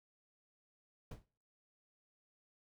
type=noise with exponential decay; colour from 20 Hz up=brown; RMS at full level=-41 dBFS; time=1.11-1.26 s; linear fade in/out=5 ms; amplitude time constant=32 ms; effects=noise-tail reverb RT60 0.5 s tail -25 dB re dry